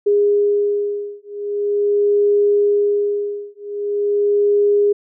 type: beating tone pair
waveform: sine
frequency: 409.6 / 410.03 Hz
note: G#4 / G#4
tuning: -24 / -22 cents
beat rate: 0.43 Hz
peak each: -17 dBFS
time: 0.06-4.93 s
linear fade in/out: 10 ms
effects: none